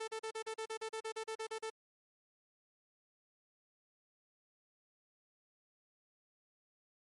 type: tone bursts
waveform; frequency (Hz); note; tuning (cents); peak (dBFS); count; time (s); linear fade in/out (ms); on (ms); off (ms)
sawtooth; 442.3; A4; +9; -35; 15; 0-1.702; 10; 78; 38
effects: MP3 48 kbps